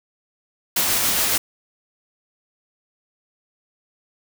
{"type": "noise with tremolo", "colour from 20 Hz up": "white", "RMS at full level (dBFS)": -19, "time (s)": [0.76, 1.38], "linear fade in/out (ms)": 5, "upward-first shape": "sine", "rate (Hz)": 7.2, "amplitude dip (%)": 25, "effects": []}